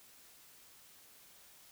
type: silence
effects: white hiss -60 dBFS RMS until 1.71 s